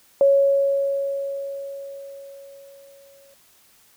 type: tone with exponential decay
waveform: sine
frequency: 554.4 Hz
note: C#5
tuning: in tune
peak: -11 dBFS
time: 0.21-3.34 s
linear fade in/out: 1 ms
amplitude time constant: 680 ms
effects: white hiss -56 dBFS RMS until 3.96 s